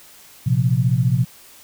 sine chord, Bb suspended second, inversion none, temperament equal with one note detuned, 116.07 / 130.81 / 174.61 Hz, Bb2 / C3 / F3, -7 / 0 / 0 cents, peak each -19 / -17 / -23 dBFS, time 0.46-1.25 s, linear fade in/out 10 ms, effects white hiss -46 dBFS RMS until 1.63 s

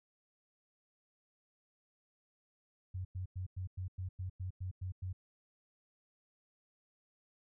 sine tone bursts, 92.5 Hz, F#2, in tune, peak -37 dBFS, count 11, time 2.94-5.13 s, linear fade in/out 10 ms, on 110 ms, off 98 ms, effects none

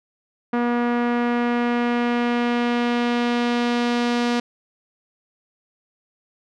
sawtooth tone with low-pass filter sweep, 240 Hz, B3, 49 cents flat, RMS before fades -21 dBFS, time 0.53-4.4 s, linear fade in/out 5 ms, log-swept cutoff 1600 to 4800 Hz, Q 1.1, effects none

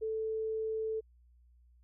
sine tone, 440 Hz, A4, in tune, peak -32 dBFS, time 0.01-1.01 s, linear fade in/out 20 ms, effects added 60 Hz sine -60 dBFS peak until 1.83 s

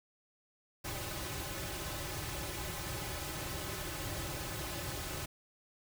pink noise with comb filter, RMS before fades -40 dBFS, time 0.84-5.26 s, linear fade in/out 10 ms, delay 4.3 ms, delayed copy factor -1, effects none

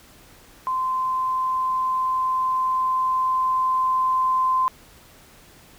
sine tone with level ramp, 1035 Hz, C6, 19 cents flat, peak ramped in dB -21 to -17 dBFS, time 0.67-4.68 s, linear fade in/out 0 ms, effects pink hiss -50 dBFS RMS until 5.78 s

